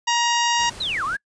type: harmonic tone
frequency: 945 Hz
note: A#5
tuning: 23 cents sharp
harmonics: 1 / 2 / 3 / 4 / 5 / 6 / 7 / 8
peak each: -20 / -26 / -25 / -30 / -32 / -29 / -32 / -35 dBFS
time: 0.07-0.7 s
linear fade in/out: 10 ms
type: noise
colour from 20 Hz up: pink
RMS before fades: -39 dBFS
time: 0.58-1.17 s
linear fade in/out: 20 ms
type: linear two-way sweep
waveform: sine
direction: down then up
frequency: 4186 to 1042 to 1709 Hz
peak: -22 dBFS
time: 0.8-1.17 s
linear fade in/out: 10 ms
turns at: 1.04 s
effects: noise-tail reverb RT60 0.1 s tail -26 dB re dry + resampled to 22050 Hz